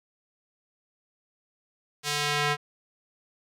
square tone with band-pass filter sweep, 146.83 Hz, D3, in tune, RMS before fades -27 dBFS, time 2.03-2.57 s, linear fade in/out 50 ms, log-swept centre 5500 to 1800 Hz, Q 0.72, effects none

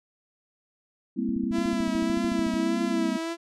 sine chord, C dominant seventh, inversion second, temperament equal with one note detuned, 200.5 / 233.1 / 261.6 / 329.6 Hz, G3 / Bb3 / C4 / E4, +39 / 0 / 0 / 0 cents, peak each -31 / -29 / -30 / -33 dBFS, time 1.16-3.18 s, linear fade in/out 20 ms
click train, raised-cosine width 5 ms, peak -28 dBFS, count 18, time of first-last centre 1.29-2.54 s, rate 13.6 Hz
sawtooth tone with vibrato, 331.5 Hz, E4, 10 cents sharp, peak -25 dBFS, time 1.51-3.37 s, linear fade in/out 50 ms, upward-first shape sine, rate 1.7 Hz, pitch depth 42 cents each way
effects low-pass 8000 Hz 12 dB/octave

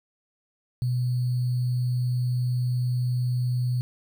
sine tone with sample-and-hold, 124.3 Hz, B2, 12 cents sharp, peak -22 dBFS, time 0.82-3.81 s, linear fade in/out 0 ms, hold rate 4410 Hz, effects none

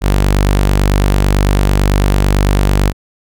sawtooth tone, 49 Hz, G1, in tune, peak -5 dBFS, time 0.01-2.93 s, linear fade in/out 50 ms, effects none

